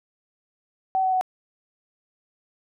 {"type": "tone with pitch steps", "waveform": "sine", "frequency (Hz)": [760, 752.1, 744.4], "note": ["F#5", "F#5", "F#5"], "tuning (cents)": [46, 28, 10], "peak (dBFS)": -19, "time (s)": [0.95, 1.211], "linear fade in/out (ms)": 0, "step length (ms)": 87, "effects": []}